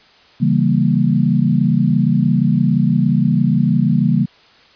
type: chord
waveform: sine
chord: C# diminished seventh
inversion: none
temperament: equal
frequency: 138.59 / 164.81 / 196 / 233.1 Hz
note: C#3 / E3 / G3 / Bb3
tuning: 0 / 0 / 0 / 0 cents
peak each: -17 dBFS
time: 0.4-4.26 s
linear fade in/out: 20 ms
effects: white hiss -48 dBFS RMS until 4.75 s + resampled to 11025 Hz